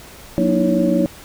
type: tone cluster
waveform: sine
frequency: 181.7 / 235.9 / 299.7 / 325.4 / 558 Hz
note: F#3 / A#3 / D4 / E4 / C#5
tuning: -31 / +21 / +35 / -22 / +11 cents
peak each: -20 dBFS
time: 0.38-1.06 s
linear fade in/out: 0 ms
effects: pink hiss -40 dBFS RMS until 1.24 s